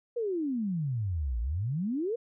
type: exponential two-way sweep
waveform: sine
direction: down then up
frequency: 493.9 to 54.7 to 493.9 Hz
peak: -28 dBFS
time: 0.16-2.16 s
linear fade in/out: 10 ms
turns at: 1.4 s
effects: none